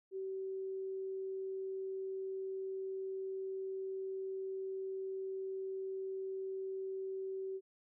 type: tone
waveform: sine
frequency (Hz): 382.8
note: G4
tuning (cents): -41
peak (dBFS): -38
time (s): 0.11-7.61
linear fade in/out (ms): 50
effects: none